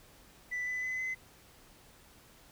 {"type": "tone with pitch steps", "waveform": "sine", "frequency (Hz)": [1983, 2001, 2020, 2039], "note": ["B6", "B6", "B6", "C7"], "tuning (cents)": [7, 22, 39, -45], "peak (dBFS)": -31, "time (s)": [0.51, 1.15], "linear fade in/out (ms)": 20, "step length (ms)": 160, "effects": ["tanh soft clip ceiling -31 dBFS", "pink hiss -59 dBFS RMS until 2.51 s"]}